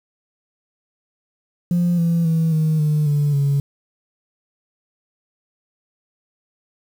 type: tone with pitch steps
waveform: sine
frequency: 174.61 / 168.47 / 162.54 / 156.82 / 151.31 / 145.98 / 140.85 Hz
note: F3 / E3 / E3 / D#3 / D#3 / D3 / C#3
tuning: 0 / +38 / -24 / +14 / -48 / -10 / +28 cents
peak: -13 dBFS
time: 1.71-3.6 s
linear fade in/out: 2 ms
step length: 270 ms
effects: tanh soft clip ceiling -12 dBFS + 7-bit